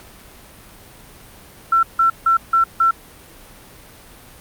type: tone bursts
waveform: sine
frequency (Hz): 1350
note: E6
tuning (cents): +41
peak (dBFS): -11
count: 5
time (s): 1.72-2.91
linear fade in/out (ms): 5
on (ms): 110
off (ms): 160
effects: pink hiss -43 dBFS RMS until 4.4 s + Opus 48 kbps